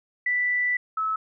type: tone pair in turn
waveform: sine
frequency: 1975.5 / 1298 Hz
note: B6 / E6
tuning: 0 / -27 cents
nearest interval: perfect fifth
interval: 727 cents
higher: first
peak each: -21 / -23 dBFS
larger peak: first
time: 0.26-0.77 / 0.97-1.16 s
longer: first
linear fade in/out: 5 ms
effects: none